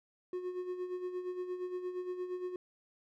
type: tone with tremolo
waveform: triangle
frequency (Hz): 362.9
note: F#4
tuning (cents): -34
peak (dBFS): -32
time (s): 0.33-2.56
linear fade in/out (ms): 2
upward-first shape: sine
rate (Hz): 8.6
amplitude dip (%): 60
effects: none